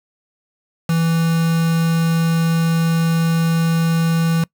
triangle tone with quantisation, 164.81 Hz, E3, in tune, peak -12 dBFS, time 0.89-4.44 s, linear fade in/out 5 ms, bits 4, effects noise-tail reverb RT60 0.1 s tail -24 dB re dry

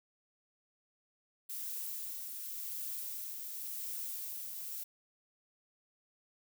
violet noise with tremolo, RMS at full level -40 dBFS, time 1.49-4.84 s, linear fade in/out 10 ms, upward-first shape triangle, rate 0.91 Hz, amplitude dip 35%, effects none

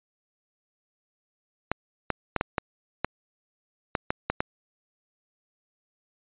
clicks, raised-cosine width 0.5 ms, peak -9 dBFS, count 10, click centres 1.716 / 2.103 / 2.363 / 2.411 / 2.582 / 3.046 / 3.952 / 4.105 / 4.3 / 4.405 s, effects resampled to 8000 Hz

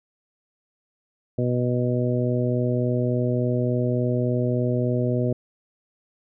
harmonic tone, 123.47 Hz, B2, in tune, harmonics 1 / 2 / 3 / 4 / 5, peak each -23 / -26 / -28 / -29 / -30 dBFS, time 1.38-5.33 s, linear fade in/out 5 ms, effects none

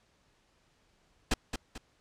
pink noise with echo, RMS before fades -26 dBFS, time 1.31-1.34 s, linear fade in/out 5 ms, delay 220 ms, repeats 2, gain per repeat -8 dB, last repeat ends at 1.78 s, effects pink hiss -69 dBFS RMS until 2 s + low-pass 7000 Hz 12 dB/octave

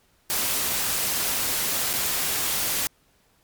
white noise with dropouts, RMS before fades -25 dBFS, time 0.3-2.87 s, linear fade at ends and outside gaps 0 ms, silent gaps 1.932-1.937 s, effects pink hiss -63 dBFS RMS until 3.43 s + MP3 96 kbps

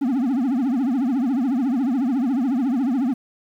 triangle tone with vibrato, 256.7 Hz, C4, 33 cents flat, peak -16 dBFS, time 0.01-3.14 s, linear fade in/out 10 ms, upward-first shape triangle, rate 14 Hz, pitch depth 240 cents each way, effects 9-bit

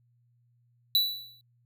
square tone with exponential decay, 3951 Hz, B7, in tune, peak -19 dBFS, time 0.95-1.41 s, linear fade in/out 1 ms, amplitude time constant 99 ms, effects added 120 Hz sine -64 dBFS peak until 1.65 s

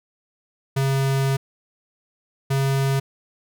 square tone pair in turn, 135.7 / 136.19 Hz, C#3 / C#3, -36 / -30 cents, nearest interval unison, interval 6 cents, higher second, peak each -19 dBFS, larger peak neither, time 0.76-1.37 / 2.5-3 s, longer first, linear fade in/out 10 ms, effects none

